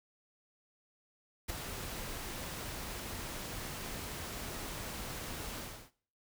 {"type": "noise with ADSR envelope", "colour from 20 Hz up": "pink", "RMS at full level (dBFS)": -35, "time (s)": [1.48, 5.91], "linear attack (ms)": 19, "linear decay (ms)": 7, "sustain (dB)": -7, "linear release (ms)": 330, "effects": ["noise-tail reverb RT60 0.5 s tail -20 dB re dry"]}